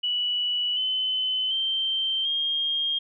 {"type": "tone with pitch steps", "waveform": "sine", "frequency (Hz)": [2949, 3039, 3132, 3227], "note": ["F#7", "F#7", "G7", "G7"], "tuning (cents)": [-6, 46, -2, 50], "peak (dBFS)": -23, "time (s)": [0.03, 2.99], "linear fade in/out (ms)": 10, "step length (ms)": 740, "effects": []}